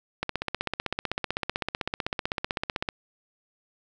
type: click train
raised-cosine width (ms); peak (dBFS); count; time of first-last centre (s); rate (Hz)
0.3; -11; 43; 0.23-2.888; 15.8
effects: none